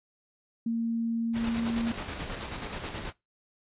sine tone with pitch glide, 229.8 to 231.3 Hz, A#3 to A#3, -25 to -13 cents, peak -26 dBFS, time 0.66-1.92 s, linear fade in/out 5 ms, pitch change +12 cents, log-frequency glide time 1.18-1.79 s
pink noise with tremolo, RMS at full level -35 dBFS, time 1.33-3.13 s, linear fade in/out 50 ms, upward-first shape square, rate 9.3 Hz, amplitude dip 40%
effects noise-tail reverb RT60 0.2 s tail -21 dB re dry + resampled to 8000 Hz

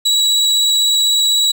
35% pulse tone with vibrato, 3900 Hz, B7, 23 cents flat, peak -10 dBFS, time 0.05-1.52 s, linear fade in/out 10 ms, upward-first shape triangle, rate 16 Hz, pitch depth 10 cents each way, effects none

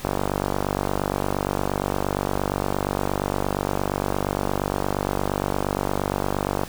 click train, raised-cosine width 1 ms, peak -8 dBFS, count 321, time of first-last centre 0.05-6.634 s, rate 48.6 Hz, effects pink hiss -39 dBFS RMS until 6.68 s

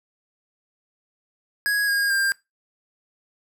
square tone with pitch steps, 1661.2 / 1628 / 1595.4 Hz, G#6 / G#6 / G6, 0 / -35 / +30 cents, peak -20 dBFS, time 1.66-2.32 s, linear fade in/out 0 ms, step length 220 ms, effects noise-tail reverb RT60 0.2 s tail -21 dB re dry

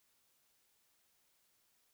silence, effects white hiss -75 dBFS RMS until 1.93 s

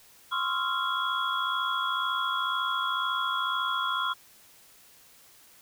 sine tone cluster, 1036 / 1098 / 1292 / 1386 / 3340 Hz, C6 / C#6 / E6 / F6 / G#7, -17 / -17 / -35 / -14 / +9 cents, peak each -32 / -35 / -36 / -30 / -33 dBFS, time 0.31-4.14 s, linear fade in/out 20 ms, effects white hiss -56 dBFS RMS until 5.61 s

